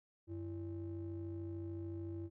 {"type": "ring-modulated tone", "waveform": "triangle", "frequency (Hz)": 120.4, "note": "B2", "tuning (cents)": -44, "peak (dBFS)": -36, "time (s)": [0.27, 2.3], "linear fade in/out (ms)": 50, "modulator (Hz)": 214, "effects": []}